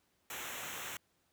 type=noise with comb filter; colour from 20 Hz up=pink; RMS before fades=-43 dBFS; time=0.3-0.97 s; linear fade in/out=2 ms; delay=0.21 ms; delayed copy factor=-0.8; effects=pink hiss -75 dBFS RMS until 1.32 s + high-pass 80 Hz 12 dB/octave